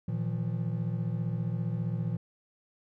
triangle chord, Bb suspended fourth, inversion none, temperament equal with one note detuned, 116.54 / 159.57 / 174.61 Hz, Bb2 / Eb3 / F3, 0 / +44 / 0 cents, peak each -30 / -32 / -33 dBFS, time 0.08-2.17 s, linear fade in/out 5 ms, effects none

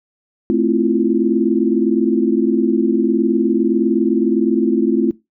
sine chord, F major seventh, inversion first, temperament equal, 220 / 261.6 / 329.6 / 349.2 Hz, A3 / C4 / E4 / F4, 0 / 0 / 0 / 0 cents, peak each -18 dBFS, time 0.5-5.11 s, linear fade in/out 0 ms, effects noise-tail reverb RT60 0.2 s tail -19 dB re dry

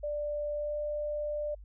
sine tone with pitch glide, 590 to 594.1 Hz, D5 to D5, +8 to +20 cents, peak -31 dBFS, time 0.03-1.55 s, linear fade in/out 10 ms, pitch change +12 cents, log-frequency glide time 0.53-0.78 s, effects added 50 Hz sine -46 dBFS peak until 1.64 s

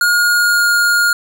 square tone with pitch glide, 1431 to 1421.9 Hz, F6 to F6, +42 to +31 cents, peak -11 dBFS, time 0.01-1.13 s, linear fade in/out 2 ms, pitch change -11 cents, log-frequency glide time 0.37-0.65 s, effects none

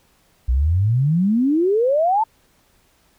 sine exponential sweep, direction up, 58.27 to 913 Hz, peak -14 dBFS, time 0.48-2.24 s, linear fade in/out 10 ms, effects pink hiss -59 dBFS RMS until 3.18 s

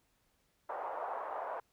white band-pass noise, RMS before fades -40 dBFS, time 0.69-1.6 s, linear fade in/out 5 ms, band 570 to 990 Hz, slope 24 dB/octave, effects pink hiss -75 dBFS RMS until 1.72 s

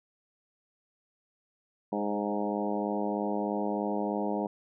harmonic tone with a mistuned harmonic, 103.2 Hz, G#2, 10 cents flat, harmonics 2 / 3 / 4 / 5 / 6 / 7 / 8 / 9, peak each -33 / -35 / -36 / -37 / -38 / -38 / -39 / -40 dBFS, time 1.92-4.47 s, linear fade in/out 5 ms, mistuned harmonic 5, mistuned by +21 cents, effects none

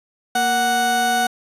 30% pulse tone pair together, 233.1 / 740 Hz, A#3 / F#5, 0 / 0 cents, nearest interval octave + minor sixth, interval 2000 cents, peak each -24 / -14 dBFS, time 0.35-1.27 s, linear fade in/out 5 ms, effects resampled to 32000 Hz

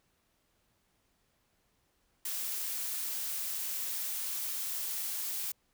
blue noise, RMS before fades -36 dBFS, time 2.25-5.52 s, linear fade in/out 5 ms, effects pink hiss -74 dBFS RMS until 5.73 s

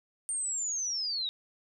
sine linear sweep, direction down, 8870 to 3729 Hz, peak -30 dBFS, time 0.29-1.29 s, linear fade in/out 0 ms, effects none

